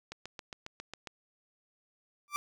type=click train; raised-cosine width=0.2 ms; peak=-24 dBFS; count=8; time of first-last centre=0.12-1.072 s; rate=7.35 Hz
type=tone with exponential growth; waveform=30% pulse; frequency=1174.7 Hz; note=D6; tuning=in tune; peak=-25 dBFS; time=2.28-2.36 s; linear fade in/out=0 ms; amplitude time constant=16 ms
effects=none